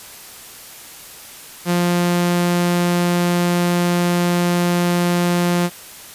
sawtooth tone, 175.2 Hz, F3, 6 cents sharp, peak -11 dBFS, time 1.65-5.7 s, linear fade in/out 50 ms, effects white hiss -38 dBFS RMS until 6.14 s + resampled to 32000 Hz

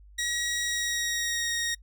15% pulse tone with pitch glide, 1906 to 1872.2 Hz, A#6 to A#6, +38 to +7 cents, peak -21 dBFS, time 0.18-1.75 s, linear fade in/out 10 ms, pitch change -31 cents, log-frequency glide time 0.63-1.52 s, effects noise-tail reverb RT60 0.1 s tail -26 dB re dry + added 50 Hz sine -49 dBFS peak until 1.82 s

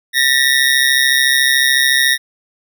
25% pulse ring-modulated tone, 1864.7 Hz, A#6, in tune, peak -4 dBFS, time 0.13-2.18 s, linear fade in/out 50 ms, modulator 66.9 Hz, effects none

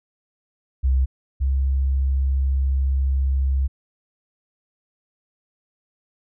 sine tone pair in turn, 65.41 / 67.17 Hz, C2 / C2, 0 / +46 cents, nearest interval unison, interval 46 cents, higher second, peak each -15 / -17 dBFS, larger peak first, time 0.83-1.06 / 1.4-3.68 s, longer second, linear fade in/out 20 ms, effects none

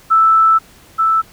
sine tone pair in turn, 1318.5 / 1318.5 Hz, E6 / E6, 0 / 0 cents, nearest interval unison, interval 0 cents, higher neither, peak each -7 / -10 dBFS, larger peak first, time 0.1-0.59 / 0.98-1.22 s, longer first, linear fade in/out 20 ms, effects pink hiss -45 dBFS RMS until 1.32 s

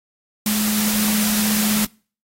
sine tone in noise, 212 Hz, G#3, 36 cents sharp, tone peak -19 dBFS, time 0.46-1.85 s, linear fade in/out 2 ms, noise white, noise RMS -22 dBFS, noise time 0.46-1.85 s, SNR 0 dB, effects noise-tail reverb RT60 0.4 s tail -25 dB re dry + AAC 48 kbps

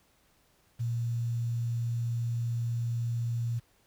sine tone with quantisation, 117.8 Hz, A#2, 19 cents sharp, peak -28 dBFS, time 0.79-3.6 s, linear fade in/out 20 ms, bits 9, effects pink hiss -67 dBFS RMS until 3.86 s

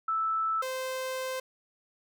sine / sawtooth tone pair in turn, 1316 / 519.1 Hz, E6 / C5, -3 / -14 cents, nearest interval octave + major third, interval 1611 cents, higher first, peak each -26 / -28 dBFS, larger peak first, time 0.08-0.62 / 0.62-1.4 s, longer second, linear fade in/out 5 ms, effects none

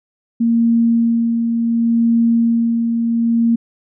sine tone with tremolo, 231.6 Hz, A#3, 11 cents flat, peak -10 dBFS, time 0.4-3.56 s, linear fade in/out 10 ms, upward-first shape sine, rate 0.69 Hz, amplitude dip 40%, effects none

